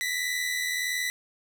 sawtooth tone pair together, 1918.5 / 2000 Hz, A#6 / B6, +49 / +21 cents, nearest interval minor second, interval 72 cents, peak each -29 / -25 dBFS, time 0.01-1.1 s, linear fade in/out 0 ms, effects none

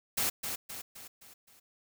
white noise with echo, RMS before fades -30 dBFS, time 0.17-0.3 s, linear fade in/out 10 ms, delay 260 ms, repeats 5, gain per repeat -6 dB, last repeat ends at 1.6 s, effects none

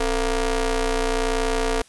sawtooth ring-modulated tone, 238.5 Hz, A#3, 40 cents sharp, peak -13 dBFS, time 0-1.82 s, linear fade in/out 5 ms, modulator 208 Hz, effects white hiss -53 dBFS RMS until 1.88 s + resampled to 24000 Hz

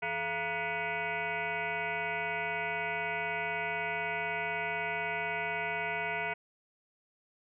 sine tone with frequency modulation, 1468 Hz, F#6, 14 cents flat, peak -31 dBFS, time 0.02-6.34 s, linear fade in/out 10 ms, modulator 260 Hz, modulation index 4, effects none

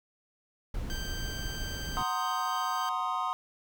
brown noise, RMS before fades -36 dBFS, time 0.74-2.03 s, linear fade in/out 5 ms
15% pulse tone, 1568 Hz, G6, in tune, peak -32 dBFS, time 0.9-2.89 s, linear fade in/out 0 ms
triangle chord, C half-diminished seventh, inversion second, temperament equal, 740 / 932.3 / 1046.5 / 1244.5 Hz, Gb5 / Bb5 / C6 / Eb6, 0 / 0 / 0 / 0 cents, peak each -34 / -35 / -31 / -32 dBFS, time 1.97-3.33 s, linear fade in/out 0 ms
effects none

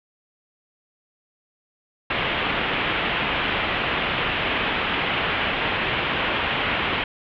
white low-pass noise, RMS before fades -24 dBFS, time 2.1-7.04 s, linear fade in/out 5 ms, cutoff 3200 Hz, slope 48 dB/octave, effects none

